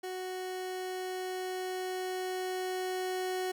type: tone with level ramp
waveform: 30% pulse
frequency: 370 Hz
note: F#4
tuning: in tune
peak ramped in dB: -34 to -29 dBFS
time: 0.03-3.52 s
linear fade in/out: 10 ms
effects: none